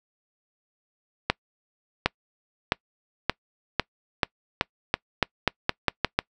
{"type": "accelerating click train", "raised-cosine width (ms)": 0.3, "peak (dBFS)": -3, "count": 14, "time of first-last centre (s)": [1.3, 6.19], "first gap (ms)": 760, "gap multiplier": 0.87, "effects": ["noise-tail reverb RT60 0.1 s tail -26 dB re dry"]}